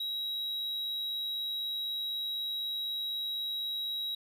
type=tone; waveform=triangle; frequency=3852 Hz; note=B7; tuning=44 cents flat; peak=-31 dBFS; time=0-4.15 s; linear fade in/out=5 ms; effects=none